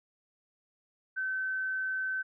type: tone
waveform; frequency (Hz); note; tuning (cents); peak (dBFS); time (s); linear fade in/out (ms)
sine; 1532; G6; -40; -30; 1.16-2.23; 20
effects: none